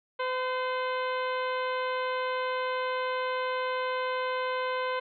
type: harmonic tone with a mistuned harmonic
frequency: 510 Hz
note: C5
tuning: 44 cents flat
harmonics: 1 / 2 / 3 / 4 / 5 / 6 / 7 / 8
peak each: -31 / -32 / -37 / -40 / -45 / -44 / -49 / -50 dBFS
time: 0.19-5 s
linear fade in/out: 10 ms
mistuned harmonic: 4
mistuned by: +36 cents
effects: none